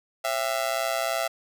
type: tone with amplitude modulation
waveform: sawtooth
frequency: 668 Hz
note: E5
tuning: 23 cents sharp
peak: -17 dBFS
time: 0.24-1.28 s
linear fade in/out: 10 ms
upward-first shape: sine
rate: 123 Hz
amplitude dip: 90%
effects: none